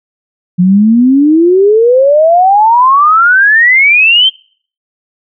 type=exponential sweep; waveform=sine; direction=up; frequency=174.61 to 3181 Hz; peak=-3 dBFS; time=0.58-4.3 s; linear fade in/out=20 ms; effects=noise-tail reverb RT60 0.5 s tail -26 dB re dry